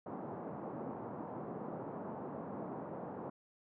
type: band-pass noise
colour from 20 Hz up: pink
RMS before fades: -44 dBFS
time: 0.06-3.3 s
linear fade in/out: 5 ms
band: 150 to 1000 Hz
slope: 24 dB/octave
effects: none